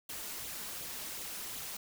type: noise with flanger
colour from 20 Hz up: white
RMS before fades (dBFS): -42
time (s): 0.09-1.77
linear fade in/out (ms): 5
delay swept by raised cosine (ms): 0.27 to 4.97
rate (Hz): 2.7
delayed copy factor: +0.5
effects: none